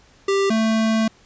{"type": "tone pair in turn", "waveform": "square", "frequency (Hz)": [393.7, 221.6], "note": ["G4", "A3"], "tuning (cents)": [8, 13], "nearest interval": "minor seventh", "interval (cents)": 995, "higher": "first", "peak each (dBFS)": [-17, -17], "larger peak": "neither", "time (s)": [[0.28, 0.5], [0.5, 1.08]], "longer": "second", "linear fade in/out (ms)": 5, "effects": ["pink hiss -53 dBFS RMS until 1.25 s", "resampled to 16000 Hz"]}